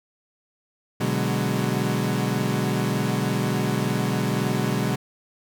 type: chord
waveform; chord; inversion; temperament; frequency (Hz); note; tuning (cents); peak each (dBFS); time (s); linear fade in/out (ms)
30% pulse; G# half-diminished seventh; first; equal with one note detuned; 123.47 / 146.83 / 185.75 / 207.7; B2 / D3 / F#3 / G#3; 0 / 0 / +7 / 0; -24 / -25 / -25 / -25; 1-4.96; 10
effects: none